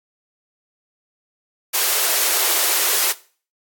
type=high-pass noise; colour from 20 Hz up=white; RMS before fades=-18 dBFS; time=1.73-3.13 s; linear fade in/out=20 ms; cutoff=330 Hz; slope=96 dB/octave; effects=noise-tail reverb RT60 0.4 s tail -18 dB re dry + AAC 64 kbps

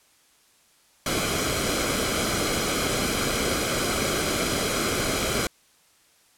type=noise with comb filter; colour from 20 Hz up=pink; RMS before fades=-25 dBFS; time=1.06-5.47 s; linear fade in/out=2 ms; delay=1.1 ms; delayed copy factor=-0.6; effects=white hiss -60 dBFS RMS until 6.37 s + low-pass 11000 Hz 12 dB/octave

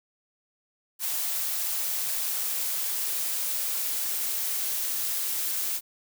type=noise with high-pass filter sweep; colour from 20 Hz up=blue; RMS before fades=-29 dBFS; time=0.99-5.81 s; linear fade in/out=50 ms; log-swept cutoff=660 to 290 Hz; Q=1.7; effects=none

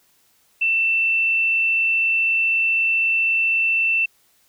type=tone; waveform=sine; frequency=2676 Hz; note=E7; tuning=25 cents sharp; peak=-16 dBFS; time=0.61-4.06 s; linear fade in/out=10 ms; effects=white hiss -60 dBFS RMS until 4.48 s

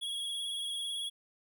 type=tone with vibrato; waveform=square; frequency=3322 Hz; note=G#7; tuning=in tune; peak=-35 dBFS; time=0.01-1.1 s; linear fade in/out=20 ms; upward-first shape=triangle; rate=18 Hz; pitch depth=42 cents each way; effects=none

